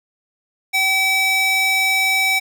square tone with high-pass filter, 766 Hz, G5, 40 cents flat, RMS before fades -17 dBFS, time 0.73-2.4 s, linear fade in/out 20 ms, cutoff 1700 Hz, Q 5.6, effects none

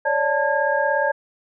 sine tone cluster, 554 / 591 / 887 / 1631 Hz, C#5 / D5 / A5 / G#6, -1 / +11 / +14 / -32 cents, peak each -23 dBFS, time 0.05-1.12 s, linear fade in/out 10 ms, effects none

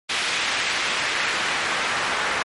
pink noise with band-pass filter sweep, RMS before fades -24 dBFS, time 0.09-2.43 s, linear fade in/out 10 ms, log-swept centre 2600 to 1500 Hz, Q 1, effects MP3 48 kbps

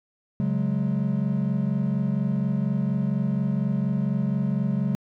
triangle chord, C# suspended fourth, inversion none, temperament equal with one note detuned, 138.59 / 185 / 209.2 Hz, C#3 / F#3 / G#3, 0 / 0 / +13 cents, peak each -24 dBFS, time 0.4-4.95 s, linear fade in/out 0 ms, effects tanh soft clip ceiling -11 dBFS

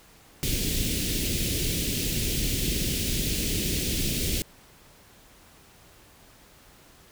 pink band-stop noise, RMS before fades -27 dBFS, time 0.43-4.42 s, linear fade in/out 0 ms, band 410 to 2500 Hz, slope 24 dB/octave, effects pink hiss -54 dBFS RMS until 7.11 s

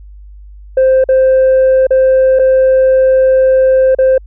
sine tone with dropouts, 523.3 Hz, C5, in tune, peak -3 dBFS, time 0.77-4.18 s, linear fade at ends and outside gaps 5 ms, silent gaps 1.041-1.088 / 1.869-1.906 / 2.39-2.394 / 3.949-3.986 s, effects tanh soft clip ceiling -4 dBFS + added 50 Hz sine -31 dBFS peak until 4.26 s

